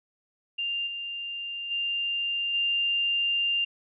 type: tone with level steps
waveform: sine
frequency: 2794 Hz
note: F7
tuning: in tune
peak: -27 / -32 / -26 / -23 dBFS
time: 0.58-3.65 s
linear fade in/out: 10 ms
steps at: 0.86 / 1.7 / 2.53 s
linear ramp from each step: 20 ms
effects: none